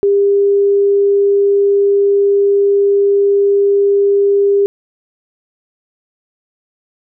sine tone, 400.9 Hz, G4, 39 cents sharp, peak -8 dBFS, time 0.03-4.66 s, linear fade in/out 0 ms, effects none

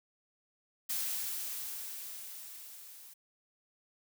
blue noise with level ramp, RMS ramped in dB -34 to -53 dBFS, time 0.89-3.14 s, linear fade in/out 10 ms, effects none

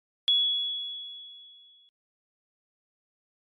sine tone with exponential decay, 3374 Hz, G#7, 27 cents sharp, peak -18 dBFS, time 0.28-1.89 s, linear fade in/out 0 ms, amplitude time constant 350 ms, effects MP3 48 kbps

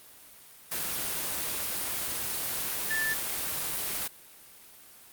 sine tone in noise, 1760 Hz, A6, in tune, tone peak -27 dBFS, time 2.9-3.14 s, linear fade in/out 10 ms, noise white, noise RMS -32 dBFS, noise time 0.71-4.08 s, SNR +2 dB, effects white hiss -52 dBFS RMS until 5.12 s + Opus 32 kbps

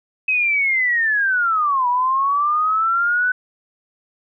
sine linear two-way sweep, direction down then up, 2560 to 965 to 1506 Hz, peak -15 dBFS, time 0.28-3.32 s, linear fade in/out 5 ms, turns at 1.88 s, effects none

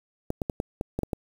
clicks, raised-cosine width 2 ms, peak -14 dBFS, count 8, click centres 0.304 / 0.418 / 0.498 / 0.601 / 0.811 / 0.99 / 1.033 / 1.132 s, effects 7-bit

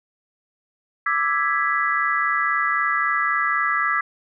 sine chord, E dominant seventh, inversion third, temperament equal, 1174.7 / 1318.5 / 1661.2 / 1975.5 Hz, D6 / E6 / G#6 / B6, 0 / 0 / 0 / 0 cents, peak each -24 dBFS, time 1.06-4.01 s, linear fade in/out 5 ms, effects none

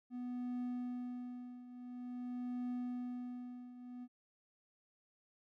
triangle tone with tremolo, 246.9 Hz, B3, in tune, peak -35 dBFS, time 0.1-4.08 s, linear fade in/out 50 ms, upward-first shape triangle, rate 0.48 Hz, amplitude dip 80%, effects none

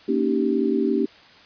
sine chord, Eb dominant seventh, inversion second, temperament just, 233.3 / 280 / 311.1 / 388.9 Hz, Bb3 / Db4 / Eb4 / G4, +2 / +18 / 0 / -14 cents, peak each -24 / -24 / -26 / -23 dBFS, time 0.08-1.06 s, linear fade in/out 10 ms, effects white hiss -49 dBFS RMS until 1.45 s + resampled to 11025 Hz

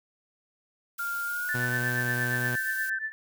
blue noise, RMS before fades -41 dBFS, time 0.98-2.9 s, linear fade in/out 5 ms
sine tone with pitch glide, 1400 to 1553.4 Hz, F6 to G6, +4 to -16 cents, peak -29 dBFS, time 0.99-2.99 s, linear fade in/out 5 ms, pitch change +180 cents, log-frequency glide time 1.23-1.89 s
sine tone with tremolo, 1760 Hz, A6, in tune, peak -27 dBFS, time 1.49-3.12 s, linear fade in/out 0 ms, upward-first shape triangle, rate 8.5 Hz, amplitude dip 90%
sawtooth tone, 123 Hz, B2, 7 cents flat, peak -26 dBFS, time 1.54-2.56 s, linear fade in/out 10 ms
effects none

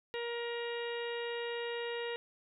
harmonic tone, 472.1 Hz, A#4, 22 cents sharp, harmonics 1 / 2 / 3 / 4 / 5 / 6 / 7 / 8, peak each -37 / -46 / -50 / -44 / -51 / -46 / -55 / -51 dBFS, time 0.14-2.16 s, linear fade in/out 0 ms, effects none

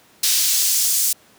pink noise with high-pass filter sweep, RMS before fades -18 dBFS, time 0.23-1.13 s, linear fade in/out 5 ms, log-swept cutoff 4300 to 7200 Hz, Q 1.1, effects pink hiss -52 dBFS RMS until 1.38 s + high-pass 150 Hz 12 dB/octave

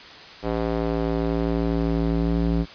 square tone with band-pass filter sweep, 56.2 Hz, A1, 37 cents sharp, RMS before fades -23 dBFS, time 0.42-2.66 s, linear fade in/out 50 ms, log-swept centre 510 to 220 Hz, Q 1.1, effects white hiss -42 dBFS RMS until 2.74 s + resampled to 11025 Hz

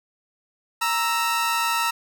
sawtooth tone pair together, 932.3 / 1318.5 Hz, A#5 / E6, 0 / 0 cents, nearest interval tritone, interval 600 cents, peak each -20 dBFS, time 0.81-1.91 s, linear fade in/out 10 ms, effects none

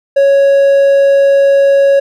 triangle tone, 554.4 Hz, C#5, in tune, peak -3 dBFS, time 0.16-2 s, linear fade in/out 10 ms, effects none

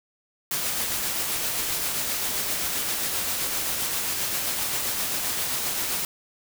white noise with tremolo, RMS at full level -26 dBFS, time 0.51-6.05 s, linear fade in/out 2 ms, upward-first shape triangle, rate 7.6 Hz, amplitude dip 30%, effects none

